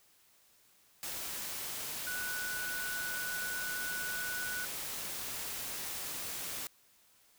sine tone in noise, 1480 Hz, F#6, in tune, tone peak -37 dBFS, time 2.07-4.65 s, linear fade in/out 0 ms, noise white, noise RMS -40 dBFS, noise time 1.03-6.67 s, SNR 0 dB, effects white hiss -66 dBFS RMS until 7.38 s

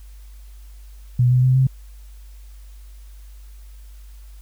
sine tone with pitch steps, 123.47 / 126.14 / 128.86 / 131.65 Hz, B2 / B2 / C3 / C3, 0 / +37 / -26 / +11 cents, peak -12 dBFS, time 1.19-1.67 s, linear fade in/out 5 ms, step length 120 ms, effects added 50 Hz sine -38 dBFS peak until 4.41 s + white hiss -56 dBFS RMS until 4.41 s

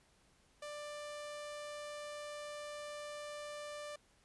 sawtooth tone, 591 Hz, D5, 11 cents sharp, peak -40 dBFS, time 0.62-3.96 s, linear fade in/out 5 ms, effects pink hiss -70 dBFS RMS until 4.24 s + resampled to 24000 Hz

